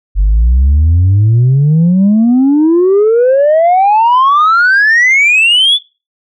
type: exponential sweep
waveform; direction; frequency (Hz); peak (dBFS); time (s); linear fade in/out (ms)
sine; up; 46.25 to 3520; -3; 0.15-5.79; 50
effects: noise-tail reverb RT60 0.3 s tail -22 dB re dry + tanh soft clip ceiling -3 dBFS